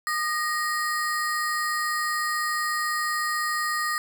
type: ring-modulated tone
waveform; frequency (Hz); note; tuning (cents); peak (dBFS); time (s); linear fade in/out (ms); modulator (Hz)
square; 1549; G6; -21; -22; 0.07-3.98; 0; 328
effects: 8-bit